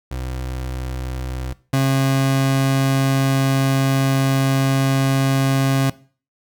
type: tone pair in turn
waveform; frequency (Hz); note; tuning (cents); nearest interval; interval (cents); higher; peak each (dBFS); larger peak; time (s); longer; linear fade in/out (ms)
30% pulse; 63.7 / 134.98; C2 / C#3; -46 / -46; octave + minor second; 1300; second; -22 / -12; second; 0.11-1.53 / 1.73-5.9; second; 5
effects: noise-tail reverb RT60 0.4 s tail -19 dB re dry